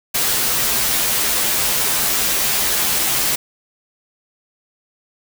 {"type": "noise with comb filter", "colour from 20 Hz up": "white", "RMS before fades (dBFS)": -18, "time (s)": [0.14, 3.36], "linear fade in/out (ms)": 10, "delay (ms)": 11, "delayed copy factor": -0.75, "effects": []}